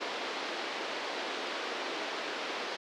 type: band-pass noise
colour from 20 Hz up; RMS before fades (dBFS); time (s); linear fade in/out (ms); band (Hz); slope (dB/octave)
pink; -37; 0-2.77; 20; 330 to 4600; 24
effects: none

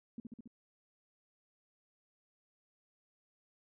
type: tone with echo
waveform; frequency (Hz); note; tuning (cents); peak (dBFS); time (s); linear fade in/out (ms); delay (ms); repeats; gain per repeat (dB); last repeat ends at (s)
sine; 233.1; A#3; 0; -40; 0.18-0.2; 2; 69; 4; -2; 0.476
effects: none

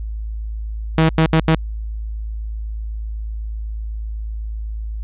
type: tone bursts at uneven times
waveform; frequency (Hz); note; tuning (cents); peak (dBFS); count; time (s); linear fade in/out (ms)
sawtooth; 160.3; E3; -48; -7; 4; 0.98-1.09 / 1.18-1.26 / 1.33-1.4 / 1.48-1.55; 2
effects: added 54 Hz sine -23 dBFS peak until 5.03 s + resampled to 8000 Hz

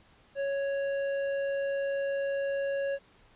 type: tone with tanh clipping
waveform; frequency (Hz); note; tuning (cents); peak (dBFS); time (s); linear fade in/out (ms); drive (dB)
sine; 554.4; C#5; 0; -30; 0.35-2.99; 50; 11
effects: pink hiss -61 dBFS RMS until 3.35 s + resampled to 8000 Hz

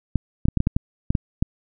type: clicks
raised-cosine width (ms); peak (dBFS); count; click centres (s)
5; -6; 10; 0.157 / 0.455 / 0.485 / 0.573 / 0.604 / 0.671 / 0.765 / 1.105 / 1.152 / 1.425
effects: none

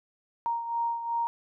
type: beating tone pair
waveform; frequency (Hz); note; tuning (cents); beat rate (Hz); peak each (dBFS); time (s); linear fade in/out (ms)
sine; 932.3 / 935; A#5 / A#5; 0 / +5; 2.7; -28 / -35; 0.46-1.27; 0
effects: none

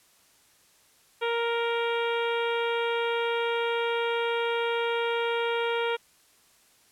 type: harmonic tone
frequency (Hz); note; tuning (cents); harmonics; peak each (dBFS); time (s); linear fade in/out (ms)
467; A#4; +3; 1 / 2 / 3 / 4 / 5 / 6 / 7 / 8; -27 / -32 / -34 / -40 / -36 / -40 / -39 / -46; 1.21-5.97; 20
effects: white hiss -61 dBFS RMS until 6.91 s + low-pass 12000 Hz 12 dB/octave

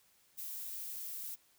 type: noise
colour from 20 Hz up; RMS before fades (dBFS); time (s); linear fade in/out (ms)
violet; -43; 0.37-1.36; 20
effects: white hiss -69 dBFS RMS until 1.58 s

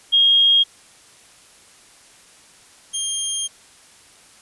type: tone pair in turn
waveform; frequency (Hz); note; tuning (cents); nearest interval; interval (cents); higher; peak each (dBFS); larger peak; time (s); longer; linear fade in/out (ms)
sine / 5% pulse; 3253 / 3208; G#7 / G7; -37 / +39; unison; 24; first; -11; neither; 0.12-0.64 / 2.93-3.48; second; 20
effects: white hiss -49 dBFS RMS until 4.41 s + resampled to 24000 Hz

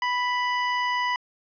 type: tone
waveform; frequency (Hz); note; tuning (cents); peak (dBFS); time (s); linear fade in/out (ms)
25% pulse; 987.8; B5; 0; -19; 0.02-1.16; 2
effects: resampled to 11025 Hz + 10-bit

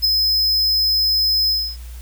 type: tone with ADSR envelope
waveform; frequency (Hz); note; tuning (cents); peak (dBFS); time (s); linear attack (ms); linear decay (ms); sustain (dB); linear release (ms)
square; 5100; D#8; +42; -11; 0.02-1.77; 28; 7; -4; 280
effects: added 60 Hz sine -31 dBFS peak until 2.01 s + white hiss -46 dBFS RMS until 2.01 s

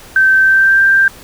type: tone with pitch glide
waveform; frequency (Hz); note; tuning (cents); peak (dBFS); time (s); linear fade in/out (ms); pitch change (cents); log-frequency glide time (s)
sine; 1550 to 1579.8; G6 to G6; -20 to +13; -6; 0.16-1.08; 2; +33; 0.41-0.8
effects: pink hiss -37 dBFS RMS until 1.23 s

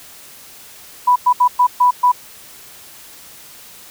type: tone bursts at uneven times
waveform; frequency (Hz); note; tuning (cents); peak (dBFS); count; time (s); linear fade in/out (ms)
sine; 987.8; B5; 0; -8; 6; 1.07-1.16 / 1.26-1.33 / 1.4-1.48 / 1.59-1.67 / 1.8-1.91 / 2.03-2.12; 10
effects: white hiss -40 dBFS RMS until 3.9 s

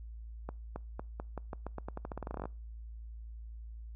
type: accelerating click train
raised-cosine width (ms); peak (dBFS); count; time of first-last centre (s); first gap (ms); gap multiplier
1; -25; 22; 0.49-2.455; 270; 0.87
effects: noise-tail reverb RT60 0.4 s tail -26 dB re dry + added 56 Hz sine -43 dBFS peak until 3.95 s

